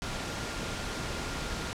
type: tone in noise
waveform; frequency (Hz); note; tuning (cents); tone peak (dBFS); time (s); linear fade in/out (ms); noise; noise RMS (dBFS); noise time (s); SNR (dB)
sine; 1401; F6; +5; -46; 0.02-1.73; 0; pink; -35; 0.02-1.73; -14
effects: low-pass 7000 Hz 12 dB/octave